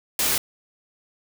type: noise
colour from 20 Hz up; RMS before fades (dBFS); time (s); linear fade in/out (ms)
white; -22; 0.19-0.38; 2
effects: none